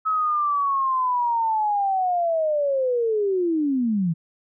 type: linear sweep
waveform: sine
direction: down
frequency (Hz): 1290 to 156.6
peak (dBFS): -19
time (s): 0.05-4.14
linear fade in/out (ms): 20
effects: none